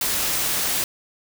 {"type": "noise", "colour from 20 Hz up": "white", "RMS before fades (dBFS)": -23, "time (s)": [0.01, 0.84], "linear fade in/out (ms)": 2, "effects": []}